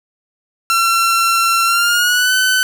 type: tone with pitch glide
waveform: sawtooth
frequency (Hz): 1356 to 1513.3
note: E6 to F#6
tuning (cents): +49 to +39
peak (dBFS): -8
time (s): 0.7-2.63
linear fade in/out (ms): 0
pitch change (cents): +190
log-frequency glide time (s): 1.65-2.34
effects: none